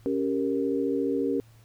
sine chord, G diminished, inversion second, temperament equal, 277.2 / 392 / 466.2 Hz, Db4 / G4 / Bb4, 0 / 0 / 0 cents, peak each -27 / -29 / -29 dBFS, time 0.06-1.4 s, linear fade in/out 0 ms, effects added 113 Hz sine -52 dBFS peak until 1.64 s + pink hiss -61 dBFS RMS until 1.64 s

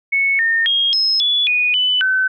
sine tone with pitch steps, 2207 / 1825 / 3255 / 5160 / 3425 / 2470 / 2998 / 1524 Hz, C#7 / A#6 / G#7 / E8 / A7 / D#7 / F#7 / G6, -8 / -37 / -36 / -38 / -47 / -13 / +22 / -49 cents, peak -13 dBFS, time 0.12-2.28 s, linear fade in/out 10 ms, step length 270 ms, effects none

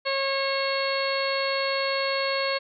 harmonic tone, 545 Hz, C#5, 29 cents flat, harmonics 1 / 2 / 3 / 4 / 5 / 6 / 7 / 8, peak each -27 / -31 / -34 / -32 / -35 / -40 / -39 / -31 dBFS, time 0.05-2.59 s, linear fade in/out 20 ms, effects none

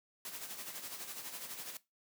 white noise with tremolo, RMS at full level -43 dBFS, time 0.25-1.77 s, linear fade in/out 2 ms, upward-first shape sine, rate 12 Hz, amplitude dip 55%, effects noise-tail reverb RT60 0.2 s tail -18 dB re dry + high-pass 150 Hz 12 dB/octave

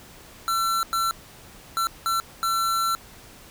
square tone bursts at uneven times, 1350 Hz, E6, 41 cents sharp, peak -22 dBFS, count 5, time 0.48-0.83 / 0.93-1.11 / 1.77-1.87 / 2.06-2.2 / 2.43-2.95 s, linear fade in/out 0 ms, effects pink hiss -47 dBFS RMS until 3.5 s

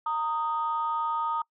sine tone pair together, 921.4 / 1244.5 Hz, A#5 / D#6, -20 / 0 cents, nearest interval perfect fourth, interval 520 cents, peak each -28 dBFS, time 0.06-1.42 s, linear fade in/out 5 ms, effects noise-tail reverb RT60 0.1 s tail -25 dB re dry + tanh soft clip ceiling -19 dBFS

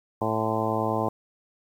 harmonic tone with a mistuned harmonic, 110 Hz, A2, in tune, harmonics 1 / 2 / 3 / 4 / 5 / 6 / 7 / 8 / 9, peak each -32 / -32 / -32 / -32 / -32 / -32 / -32 / -32 / -32 dBFS, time 0.21-1.09 s, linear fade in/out 5 ms, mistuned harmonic 9, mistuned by +65 cents, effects 9-bit

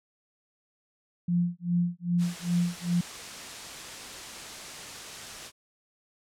sine tone with tremolo, 174.5 Hz, F3, 1 cent flat, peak -21 dBFS, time 1.28-3.01 s, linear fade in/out 5 ms, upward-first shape sine, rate 2.5 Hz, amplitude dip 100%
white noise, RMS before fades -40 dBFS, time 2.18-5.52 s, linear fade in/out 50 ms
effects low-pass 8000 Hz 12 dB/octave

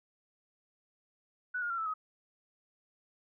sine tone with pitch steps, 1480 / 1423 / 1368.2 / 1315.5 / 1264.8 Hz, F#6 / F6 / F6 / E6 / D#6, 0 / +32 / -36 / -4 / +28 cents, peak -32 dBFS, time 1.54-1.94 s, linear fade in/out 10 ms, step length 80 ms, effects none

